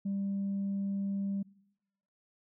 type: tone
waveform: sine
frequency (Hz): 197.6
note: G3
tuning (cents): +14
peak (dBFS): -29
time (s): 0.05-1.43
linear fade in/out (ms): 10
effects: noise-tail reverb RT60 0.9 s tail -25 dB re dry + tanh soft clip ceiling -28 dBFS